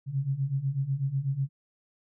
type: beating tone pair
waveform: sine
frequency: 131.9 / 140 Hz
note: C3 / C#3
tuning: +14 / +18 cents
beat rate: 8.1 Hz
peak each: -31 / -28 dBFS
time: 0.06-1.49 s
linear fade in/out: 50 ms
effects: none